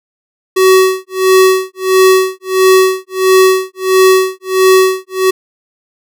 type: tone with tremolo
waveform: square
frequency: 376.5 Hz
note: F#4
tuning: 30 cents sharp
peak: -4 dBFS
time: 0.56-5.31 s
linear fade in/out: 10 ms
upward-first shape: sine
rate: 1.5 Hz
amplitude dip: 100%
effects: none